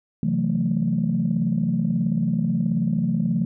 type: chord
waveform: sine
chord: F# half-diminished seventh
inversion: second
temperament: just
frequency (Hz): 133.2 / 166.5 / 185 / 222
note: C3 / E3 / F#3 / A3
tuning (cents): +31 / +18 / 0 / +16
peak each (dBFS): -28 / -23 / -25 / -23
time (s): 0.23-3.45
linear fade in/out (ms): 2
effects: tanh soft clip ceiling -11 dBFS